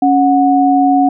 sine tone pair together, 277.2 / 734.1 Hz, C#4 / F#5, 0 / -14 cents, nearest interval octave + perfect fourth, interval 1686 cents, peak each -10 dBFS, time 0.02-1.09 s, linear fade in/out 5 ms, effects none

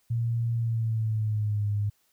sine tone with pitch glide, 116.54 to 103.23 Hz, A#2 to G#2, 0 to -10 cents, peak -24 dBFS, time 0.1-1.9 s, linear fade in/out 10 ms, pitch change -210 cents, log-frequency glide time 0.55-1.66 s, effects white hiss -69 dBFS RMS until 2.12 s

